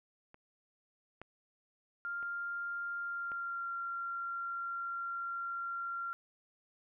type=clicks; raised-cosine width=0.5 ms; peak=-39 / -31 / -38 / -34 dBFS; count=4; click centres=0.344 / 1.216 / 2.228 / 3.318 s
type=tone with pitch glide; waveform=sine; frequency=1396.9 to 1378.5 Hz; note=F6 to F6; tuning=0 to -23 cents; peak=-36 dBFS; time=2.05-6.13 s; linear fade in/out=0 ms; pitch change=-23 cents; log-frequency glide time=3-3.7 s
effects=none